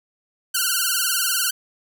5% pulse tone with vibrato, 1456 Hz, F#6, 28 cents flat, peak -8 dBFS, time 0.54-1.51 s, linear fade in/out 10 ms, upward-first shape sine, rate 20 Hz, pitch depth 110 cents each way, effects none

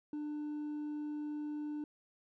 sine tone with hard clipping, 298.1 Hz, D4, 26 cents sharp, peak -38 dBFS, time 0.13-1.84 s, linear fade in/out 2 ms, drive 2 dB, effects none

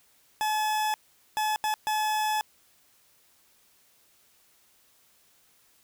40% pulse tone bursts at uneven times, 857 Hz, A5, 46 cents flat, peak -24 dBFS, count 4, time 0.41-0.94 / 1.37-1.56 / 1.64-1.74 / 1.87-2.41 s, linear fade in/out 0 ms, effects white hiss -63 dBFS RMS until 5.83 s

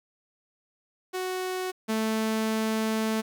sawtooth tone pair in turn, 370 / 220 Hz, F#4 / A3, 0 / 0 cents, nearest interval major sixth, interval 900 cents, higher first, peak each -25 / -21 dBFS, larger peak second, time 1.13-1.72 / 1.88-3.22 s, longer second, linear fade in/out 20 ms, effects 10-bit

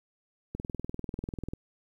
click train, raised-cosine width 3 ms, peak -22 dBFS, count 21, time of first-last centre 0.55-1.535 s, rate 20.3 Hz, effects 10-bit

